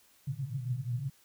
white band-pass noise, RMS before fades -35 dBFS, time 0.27-1.1 s, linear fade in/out 10 ms, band 120 to 140 Hz, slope 96 dB/octave, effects white hiss -64 dBFS RMS until 1.24 s

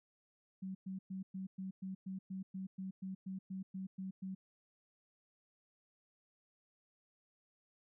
sine tone bursts, 189.7 Hz, F#3, 43 cents sharp, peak -40 dBFS, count 16, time 0.62-4.35 s, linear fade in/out 10 ms, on 130 ms, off 110 ms, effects none

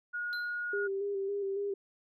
sine tone, 1442 Hz, F#6, 45 cents flat, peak -33 dBFS, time 0.13-0.88 s, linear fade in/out 20 ms
triangle tone with exponential decay, 4100 Hz, C8, 36 cents flat, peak -37 dBFS, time 0.33-0.64 s, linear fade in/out 0 ms, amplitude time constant 66 ms
sine tone with vibrato, 397.3 Hz, G4, 23 cents sharp, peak -31 dBFS, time 0.73-1.74 s, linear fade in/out 5 ms, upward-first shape square, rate 3.6 Hz, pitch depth 28 cents each way
effects none

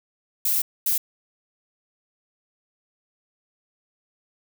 violet noise bursts at uneven times, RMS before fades -22 dBFS, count 2, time 0.45-0.62 / 0.86-0.98 s, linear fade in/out 5 ms, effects none

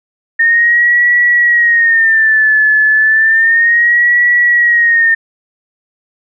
sine tone with vibrato, 1827 Hz, A#6, 35 cents flat, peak -6 dBFS, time 0.39-5.15 s, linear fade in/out 10 ms, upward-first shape sine, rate 0.32 Hz, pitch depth 100 cents each way, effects none

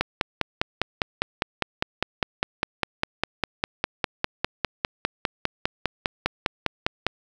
click train, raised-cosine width 0.3 ms, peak -5 dBFS, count 36, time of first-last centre 0.01-7.066 s, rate 4.96 Hz, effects 7-bit

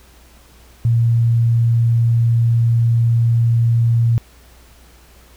sine tone, 116.54 Hz, A#2, in tune, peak -11 dBFS, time 0.85-4.18 s, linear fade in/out 0 ms, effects added 60 Hz sine -46 dBFS peak until 5.36 s + pink hiss -49 dBFS RMS until 5.36 s

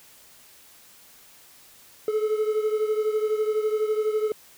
triangle beating tone pair, 428 / 440 Hz, A4 / A4, -48 / 0 cents, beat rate 12 Hz, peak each -21 / -26 dBFS, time 2.08-4.32 s, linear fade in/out 2 ms, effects white hiss -52 dBFS RMS until 4.57 s

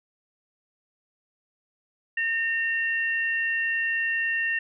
sine tone pair together, 1830.1 / 2742 Hz, A#6 / F7, -32 / -32 cents, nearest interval perfect fifth, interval 700 cents, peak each -24 / -30 dBFS, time 2.17-4.59 s, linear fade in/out 5 ms, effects none

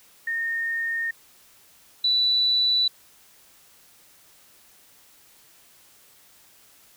sine tone pair in turn, 1836 / 3963 Hz, A#6 / B7, -27 / +5 cents, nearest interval octave + minor second, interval 1332 cents, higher second, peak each -24 / -18 dBFS, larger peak second, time 0.27-1.11 / 2.04-2.88 s, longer neither, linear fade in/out 5 ms, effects white hiss -55 dBFS RMS until 6.96 s

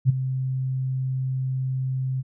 sine tone with ADSR envelope, 130.81 Hz, C3, in tune, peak -11 dBFS, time 0.05-2.23 s, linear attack 44 ms, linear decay 14 ms, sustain -12 dB, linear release 33 ms, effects none

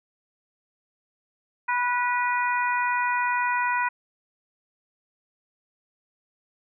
harmonic tone with a mistuned harmonic, 490.7 Hz, B4, 11 cents flat, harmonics 2 / 3 / 4 / 5, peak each -24 / -28 / -30 / -32 dBFS, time 1.68-3.89 s, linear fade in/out 10 ms, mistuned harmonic 4, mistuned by -17 cents, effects none

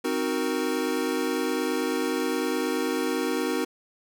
square chord, C half-diminished seventh, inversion none, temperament equal, 261.6 / 311.1 / 370 / 466.2 Hz, C4 / Eb4 / Gb4 / Bb4, 0 / 0 / 0 / 0 cents, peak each -31 dBFS, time 0.04-3.65 s, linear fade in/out 10 ms, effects none

